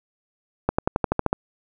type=accelerating click train; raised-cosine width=1 ms; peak=-5 dBFS; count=9; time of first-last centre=0.69-1.33 s; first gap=95 ms; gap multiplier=0.95; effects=none